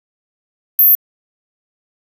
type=tone; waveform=sine; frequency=13430 Hz; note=G#9; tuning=18 cents sharp; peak=-5 dBFS; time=0.79-0.95 s; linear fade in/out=0 ms; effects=resampled to 32000 Hz